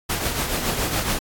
pink noise with tremolo, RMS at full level -22 dBFS, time 0.09-1.19 s, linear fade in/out 10 ms, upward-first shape triangle, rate 7.1 Hz, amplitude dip 55%, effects AAC 64 kbps

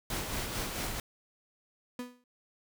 pink noise with tremolo, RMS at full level -34 dBFS, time 0.1-1 s, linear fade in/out 2 ms, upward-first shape sine, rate 4.5 Hz, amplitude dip 40%
35% pulse tone with exponential decay, 246.9 Hz, B3, in tune, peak -32 dBFS, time 1.99-2.24 s, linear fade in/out 2 ms, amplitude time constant 54 ms
effects none

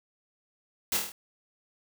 white noise with echo, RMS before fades -28 dBFS, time 0.92-0.97 s, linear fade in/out 2 ms, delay 25 ms, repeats 6, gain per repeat -3 dB, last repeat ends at 1.12 s, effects none

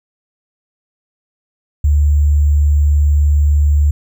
sine tone with sample-and-hold, 73.4 Hz, D2, in tune, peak -8 dBFS, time 1.84-3.91 s, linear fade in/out 5 ms, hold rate 7350 Hz, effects none

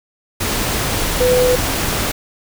sine tone in noise, 499.9 Hz, B4, 21 cents sharp, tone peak -11 dBFS, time 1.2-1.56 s, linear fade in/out 10 ms, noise pink, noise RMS -19 dBFS, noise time 0.4-2.12 s, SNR +5 dB, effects none

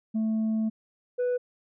sine tone pair in turn, 220 / 493.9 Hz, A3 / B4, 0 / 0 cents, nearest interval octave + major second, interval 1400 cents, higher second, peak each -21 dBFS, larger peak neither, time 0.14-0.7 / 1.18-1.38 s, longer first, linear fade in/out 20 ms, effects tanh soft clip ceiling -23 dBFS

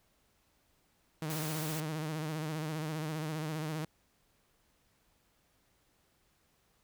sawtooth tone with vibrato, 155.56 Hz, D#3, in tune, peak -31 dBFS, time 1.22-3.85 s, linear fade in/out 2 ms, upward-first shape sine, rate 15 Hz, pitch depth 63 cents each way
white noise, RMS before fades -42 dBFS, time 1.3-1.8 s, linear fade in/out 0 ms
effects pink hiss -72 dBFS RMS until 6.83 s

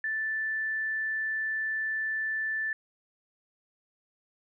sine tone, 1760 Hz, A6, in tune, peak -28 dBFS, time 0.04-2.73 s, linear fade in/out 2 ms, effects none

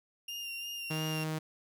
35% pulse tone with vibrato, 2794 Hz, F7, in tune, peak -36 dBFS, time 0.28-1.24 s, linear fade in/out 5 ms, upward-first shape sine, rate 2.9 Hz, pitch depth 23 cents each way
sawtooth tone, 156.9 Hz, D#3, 15 cents sharp, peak -29 dBFS, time 0.9-1.39 s, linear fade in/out 10 ms
effects none

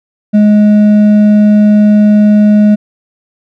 triangle tone with hard clipping, 209.4 Hz, G#3, 15 cents sharp, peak -4 dBFS, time 0.33-2.76 s, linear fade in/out 20 ms, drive 8 dB, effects none

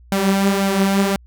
sawtooth tone with flanger, 196 Hz, G3, in tune, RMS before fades -17 dBFS, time 0.12-1.16 s, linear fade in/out 2 ms, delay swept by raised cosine 1.3 to 6.5 ms, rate 1.9 Hz, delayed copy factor +0.55, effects added 60 Hz sine -43 dBFS peak until 1.26 s

